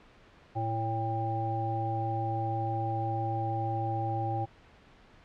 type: harmonic tone with a mistuned harmonic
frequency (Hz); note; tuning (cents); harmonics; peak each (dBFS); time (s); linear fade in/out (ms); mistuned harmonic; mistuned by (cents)
111.5; A2; +23; 1 / 3 / 5 / 7; -32 / -38 / -41 / -32; 0.55-4.46; 20; 7; +31
effects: pink hiss -57 dBFS RMS until 5.24 s + low-pass 3000 Hz 12 dB/octave